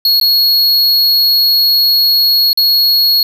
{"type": "tone with dropouts", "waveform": "square", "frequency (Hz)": 4327, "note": "C#8", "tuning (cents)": -43, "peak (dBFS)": -8, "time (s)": [0.05, 3.23], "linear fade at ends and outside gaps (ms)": 2, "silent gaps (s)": [[0.2, 0.212], [2.531, 2.574]], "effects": []}